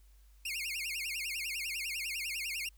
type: tone with vibrato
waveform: sawtooth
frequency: 2444 Hz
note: D#7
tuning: 32 cents flat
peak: -32 dBFS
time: 0.45-2.69 s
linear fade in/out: 5 ms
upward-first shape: sine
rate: 10 Hz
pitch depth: 250 cents each way
effects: added 50 Hz sine -57 dBFS peak until 2.77 s + white hiss -71 dBFS RMS until 2.77 s